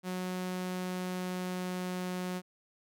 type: tone with pitch glide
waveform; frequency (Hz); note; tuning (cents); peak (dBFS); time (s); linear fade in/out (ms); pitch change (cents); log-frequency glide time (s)
sawtooth; 183.2 to 181.93; F#3 to F#3; -17 to -29; -30; 0.03-2.42; 50; -12; 0.34-2.05
effects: none